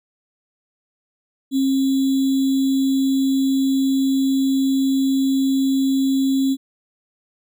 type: tone with sample-and-hold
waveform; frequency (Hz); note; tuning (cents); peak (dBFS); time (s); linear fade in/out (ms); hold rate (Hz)
sine; 268.8; C4; +47; -15; 1.51-6.57; 50; 3675
effects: none